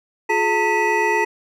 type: tone cluster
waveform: triangle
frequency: 354.7 / 423.2 / 904 / 1957 / 2525 Hz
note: F4 / G#4 / A5 / B6 / D#7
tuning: +27 / +33 / +47 / -16 / +25 cents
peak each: -23 / -20 / -18 / -20 / -26 dBFS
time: 0.29-1.25 s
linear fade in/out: 10 ms
effects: none